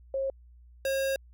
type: tone pair in turn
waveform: sine / square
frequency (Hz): 540 / 540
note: C#5 / C#5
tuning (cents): -45 / -45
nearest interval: unison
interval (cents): 0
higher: neither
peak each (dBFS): -27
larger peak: neither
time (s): 0.14-0.3 / 0.85-1.16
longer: second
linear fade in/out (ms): 2
effects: added 60 Hz sine -51 dBFS peak until 1.33 s